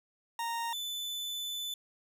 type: tone pair in turn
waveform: 40% pulse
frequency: 928 / 3504 Hz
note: A#5 / A7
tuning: -8 / -8 cents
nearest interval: octave + major seventh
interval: 2300 cents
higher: second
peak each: -32 / -34 dBFS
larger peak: first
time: 0.39-0.73 / 0.73-1.74 s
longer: second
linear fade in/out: 2 ms
effects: none